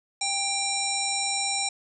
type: harmonic tone with a mistuned harmonic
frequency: 791 Hz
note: G5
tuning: 15 cents sharp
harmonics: 1 / 3 / 5 / 7 / 9 / 10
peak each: -32 / -32 / -32 / -32 / -32 / -32 dBFS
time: 0.21-1.69 s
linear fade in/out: 5 ms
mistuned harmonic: 10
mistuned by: +55 cents
effects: none